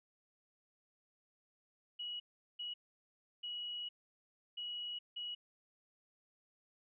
sine tone bursts at uneven times, 2916 Hz, F#7, 26 cents flat, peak -40 dBFS, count 5, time 1.99-2.2 / 2.59-2.74 / 3.43-3.89 / 4.57-4.99 / 5.16-5.35 s, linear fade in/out 10 ms, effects none

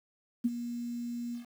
sine tone with ADSR envelope, 238.6 Hz, A#3, 41 cents sharp, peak -22 dBFS, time 0.44-1.46 s, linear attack 15 ms, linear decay 33 ms, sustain -12 dB, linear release 120 ms, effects 9-bit

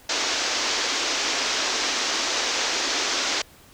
white band-pass noise, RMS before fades -25 dBFS, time 0.09-3.42 s, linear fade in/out 5 ms, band 250 to 6500 Hz, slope 48 dB/octave, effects pink hiss -51 dBFS RMS until 3.73 s

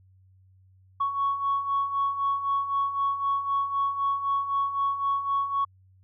sine beating tone pair, 1108.7 / 1112.6 Hz, C#6 / C#6, 0 / +6 cents, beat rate 3.9 Hz, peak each -30 / -24 dBFS, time 1-5.65 s, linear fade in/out 10 ms, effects tanh soft clip ceiling -18 dBFS + added 94 Hz sine -55 dBFS peak until 6.03 s

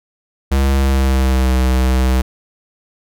square tone with pitch glide, 67.8 to 64.33 Hz, C#2 to C2, -38 to -29 cents, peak -12 dBFS, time 0.51-2.22 s, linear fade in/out 10 ms, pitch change -91 cents, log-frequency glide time 0.76-1.5 s, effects none

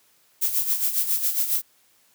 violet noise with tremolo, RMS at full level -21 dBFS, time 0.41-1.62 s, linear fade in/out 20 ms, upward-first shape sine, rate 7.3 Hz, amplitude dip 65%, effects white hiss -61 dBFS RMS until 2.14 s + high-pass 80 Hz 12 dB/octave

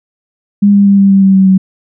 sine tone with pitch steps, 202.8 / 200.8 / 198.86 / 196.91 / 194.99 / 193.08 / 191.2 / 189.33 Hz, G#3 / G3 / G3 / G3 / G3 / G3 / G3 / F#3, -41 / +42 / +25 / +8 / -9 / -26 / -43 / +40 cents, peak -3 dBFS, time 0.62-1.58 s, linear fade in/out 10 ms, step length 120 ms, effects none

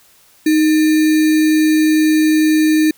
sine tone with sample-and-hold, 311.1 Hz, D#4, in tune, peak -9 dBFS, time 0.46-2.91 s, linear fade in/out 5 ms, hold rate 2100 Hz, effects white hiss -50 dBFS RMS until 2.97 s

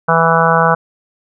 harmonic tone, 164.81 Hz, E3, in tune, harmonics 1 / 3 / 4 / 5 / 6 / 7 / 8 / 9, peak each -17 / -17 / -17 / -17 / -17 / -17 / -17 / -17 dBFS, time 0.08-0.75 s, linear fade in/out 10 ms, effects none

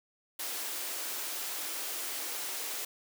white high-pass noise, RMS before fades -37 dBFS, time 0.39-2.85 s, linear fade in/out 5 ms, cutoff 270 Hz, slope 48 dB/octave, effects none

